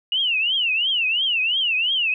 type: tone with vibrato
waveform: sine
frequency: 2852 Hz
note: F7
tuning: 36 cents sharp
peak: -18 dBFS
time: 0.12-2.14 s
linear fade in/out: 2 ms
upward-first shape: triangle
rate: 2.9 Hz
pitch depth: 250 cents each way
effects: none